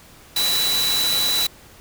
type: tone in noise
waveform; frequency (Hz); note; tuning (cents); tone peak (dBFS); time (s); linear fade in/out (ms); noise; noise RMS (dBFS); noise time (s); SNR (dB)
sine; 3951; B7; 0; -19; 0.36-1.47; 5; white; -24; 0.36-1.47; +2
effects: pink hiss -47 dBFS RMS until 1.8 s